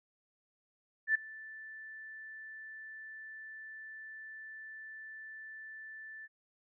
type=tone with ADSR envelope; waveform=sine; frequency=1760 Hz; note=A6; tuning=in tune; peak=-23 dBFS; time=1.07-6.28 s; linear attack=79 ms; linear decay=8 ms; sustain=-22 dB; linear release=34 ms; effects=none